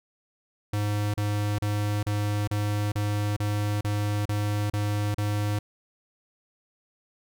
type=tone bursts; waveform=square; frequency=103.83 Hz; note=G#2; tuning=in tune; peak=-25 dBFS; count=11; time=0.73-5.59 s; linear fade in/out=5 ms; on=410 ms; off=35 ms; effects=none